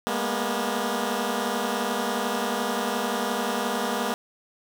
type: tone cluster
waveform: 10% pulse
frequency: 204.3 / 230.2 / 241.6 Hz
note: G#3 / A#3 / B3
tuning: -28 / -22 / -38 cents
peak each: -21 / -23 / -20 dBFS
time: 0.07-4.14 s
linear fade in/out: 0 ms
effects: none